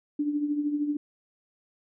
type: tone with tremolo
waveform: sine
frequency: 293.7 Hz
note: D4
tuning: in tune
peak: -22 dBFS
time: 0.19-0.97 s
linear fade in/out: 5 ms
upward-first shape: triangle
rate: 13 Hz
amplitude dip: 65%
effects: none